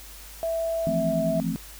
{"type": "tone with pitch glide", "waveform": "sine", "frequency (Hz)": [659.3, 652.5], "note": ["E5", "E5"], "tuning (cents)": [0, -18], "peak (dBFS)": -24, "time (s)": [0.43, 1.4], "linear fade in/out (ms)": 0, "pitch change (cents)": -18, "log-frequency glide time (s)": [0.86, 1.17]}
{"type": "chord", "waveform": "sine", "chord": "F major seventh", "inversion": "third", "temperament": "equal", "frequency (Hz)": [164.81, 174.61, 220, 261.6], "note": ["E3", "F3", "A3", "C4"], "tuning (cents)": [0, 0, 0, 0], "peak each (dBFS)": -30, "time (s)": [0.87, 1.56], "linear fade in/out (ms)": 0}
{"effects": ["added 50 Hz sine -45 dBFS peak until 1.79 s", "white hiss -45 dBFS RMS until 1.79 s"]}